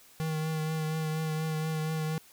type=tone with vibrato; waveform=square; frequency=157.4 Hz; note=D#3; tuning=20 cents sharp; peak=-30 dBFS; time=0.2-2.18 s; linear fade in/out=0 ms; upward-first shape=triangle; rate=4.2 Hz; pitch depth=26 cents each way; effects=white hiss -57 dBFS RMS until 2.32 s